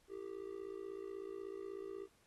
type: tone with amplitude modulation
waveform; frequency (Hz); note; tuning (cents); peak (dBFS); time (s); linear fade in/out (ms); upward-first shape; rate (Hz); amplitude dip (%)
triangle; 392; G4; 0; -38; 0.08-2.08; 50; sine; 56.3; 90
effects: pink hiss -72 dBFS RMS until 2.26 s + AAC 32 kbps